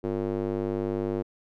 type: tone with band-pass filter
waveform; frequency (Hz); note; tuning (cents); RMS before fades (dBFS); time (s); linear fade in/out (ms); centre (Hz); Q
square; 50; G1; +35; -29; 0.03-1.23; 20; 380; 2.3
effects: none